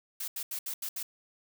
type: noise bursts at uneven times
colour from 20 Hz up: blue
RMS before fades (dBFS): -36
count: 6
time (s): 0.2-0.28 / 0.36-0.43 / 0.51-0.59 / 0.66-0.74 / 0.82-0.89 / 0.96-1.03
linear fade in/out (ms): 5
effects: none